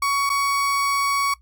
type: tone with dropouts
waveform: 35% pulse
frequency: 1121 Hz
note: C#6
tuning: 19 cents sharp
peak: -17 dBFS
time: 0.02-1.34 s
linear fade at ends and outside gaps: 5 ms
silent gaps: 0.294-0.299 s
effects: noise-tail reverb RT60 0.1 s tail -19 dB re dry + added 60 Hz sine -51 dBFS peak until 1.41 s